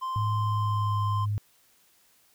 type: tone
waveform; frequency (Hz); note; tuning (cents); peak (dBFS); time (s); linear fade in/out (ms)
triangle; 1043; C6; -6; -27; 0.01-1.26; 20
type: tone with pitch glide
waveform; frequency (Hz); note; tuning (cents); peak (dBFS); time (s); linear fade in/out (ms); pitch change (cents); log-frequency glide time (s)
sine; 107.1 to 103.93; A2 to G#2; -46 to +2; -25; 0.16-1.38; 0; -52; 0.42-1.04
effects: white hiss -63 dBFS RMS until 2.34 s